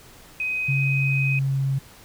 sine tone, 2514 Hz, D#7, 17 cents sharp, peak -23 dBFS, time 0.4-1.39 s, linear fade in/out 2 ms
sine tone with pitch glide, 137.1 to 135.84 Hz, C#3 to C#3, -19 to -35 cents, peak -20 dBFS, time 0.68-1.79 s, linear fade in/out 10 ms, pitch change -16 cents, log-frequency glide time 0.8-1.57 s
effects pink hiss -48 dBFS RMS until 2.04 s

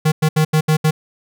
square tone bursts at uneven times, 155.56 Hz, D#3, in tune, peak -12 dBFS, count 6, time 0.05-0.12 / 0.22-0.29 / 0.36-0.45 / 0.53-0.61 / 0.68-0.77 / 0.84-0.91 s, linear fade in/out 10 ms, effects none

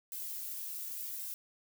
violet noise with flanger, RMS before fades -41 dBFS, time 0.12-1.34 s, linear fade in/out 0 ms, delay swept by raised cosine 1.9 to 3 ms, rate 0.89 Hz, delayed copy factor +0.75, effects none

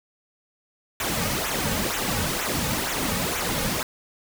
pink noise with flanger, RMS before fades -26 dBFS, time 1-3.83 s, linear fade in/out 2 ms, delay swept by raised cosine 0.2 to 3 ms, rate 2.1 Hz, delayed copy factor -0.7, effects none

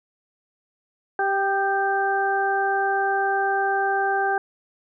harmonic tone with a mistuned harmonic, 392 Hz, G4, in tune, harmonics 1 / 2 / 3 / 4, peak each -26 / -22 / -34 / -25 dBFS, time 1.19-4.38 s, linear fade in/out 2 ms, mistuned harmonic 3, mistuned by +42 cents, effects none

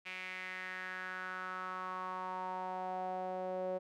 sawtooth tone with band-pass filter sweep, 185 Hz, F#3, in tune, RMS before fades -41 dBFS, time 0.05-3.79 s, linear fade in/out 20 ms, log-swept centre 2400 to 550 Hz, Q 4.5, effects none

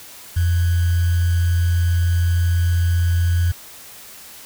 sine tone with sample-and-hold, 86.2 Hz, F2, 22 cents flat, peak -14 dBFS, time 0.36-3.52 s, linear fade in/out 10 ms, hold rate 1575 Hz, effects white hiss -40 dBFS RMS until 4.45 s

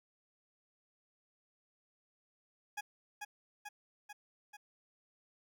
20% pulse tone with echo, 830.6 Hz, G#5, in tune, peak -33 dBFS, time 2.77-2.81 s, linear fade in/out 10 ms, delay 440 ms, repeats 4, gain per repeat -3 dB, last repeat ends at 4.57 s, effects none

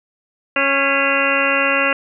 harmonic tone with a mistuned harmonic, 275.8 Hz, C#4, 9 cents flat, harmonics 1 / 2 / 3 / 4 / 5 / 6 / 7 / 8 / 9 / 10, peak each -26 / -21 / -31 / -24 / -22 / -23 / -23 / -31 / -23 / -20 dBFS, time 0.56-1.93 s, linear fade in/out 2 ms, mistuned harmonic 7, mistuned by +61 cents, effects none

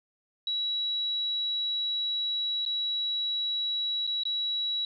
sine tone with dropouts, 3900 Hz, B7, 23 cents flat, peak -27 dBFS, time 0.47-4.85 s, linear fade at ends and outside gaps 2 ms, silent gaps 2.652-2.661 / 4.068-4.074 / 4.235-4.253 s, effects none

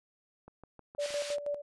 click train, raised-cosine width 1 ms, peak -36 dBFS, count 5, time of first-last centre 0.48-1.106 s, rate 6.39 Hz
sine tone with tremolo, 580 Hz, D5, 22 cents flat, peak -30 dBFS, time 0.98-1.62 s, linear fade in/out 10 ms, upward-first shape square, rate 6.2 Hz, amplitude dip 65%
white band-pass noise, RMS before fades -42 dBFS, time 0.99-1.37 s, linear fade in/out 50 ms, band 1400 to 5600 Hz, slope 12 dB/octave
effects resampled to 24000 Hz

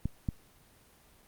clicks, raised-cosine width 5 ms, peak -18 dBFS, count 2, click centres 0.056 / 0.288 s, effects pink hiss -61 dBFS RMS until 1.27 s + Opus 24 kbps

